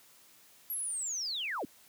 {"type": "linear sweep", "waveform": "sine", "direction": "down", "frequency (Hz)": [11750, 196], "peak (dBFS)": -33, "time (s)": [0.7, 1.65], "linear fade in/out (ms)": 2, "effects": ["white hiss -60 dBFS RMS until 1.88 s", "high-pass 80 Hz 12 dB/octave"]}